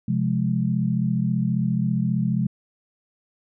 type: chord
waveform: sine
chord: F minor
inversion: second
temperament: just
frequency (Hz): 130.96 / 174.61 / 209.5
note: C3 / F3 / Ab3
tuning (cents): +2 / 0 / +15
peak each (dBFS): -24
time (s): 0.08-2.47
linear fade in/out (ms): 5
effects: none